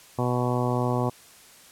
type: harmonic tone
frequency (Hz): 123.47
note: B2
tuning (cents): 0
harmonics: 1 / 2 / 3 / 4 / 5 / 6 / 7 / 8 / 9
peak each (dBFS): -26 / -29 / -31 / -32 / -33 / -34 / -34 / -35 / -36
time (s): 0.18-1.1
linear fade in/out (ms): 10
effects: white hiss -51 dBFS RMS until 1.71 s + low-pass 12000 Hz 12 dB/octave